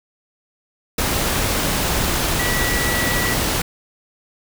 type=tone in noise; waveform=sine; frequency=1945 Hz; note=B6; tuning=27 cents flat; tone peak=-23 dBFS; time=2.39-3.34 s; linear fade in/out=5 ms; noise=pink; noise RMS=-20 dBFS; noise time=0.98-3.62 s; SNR=-6 dB; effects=none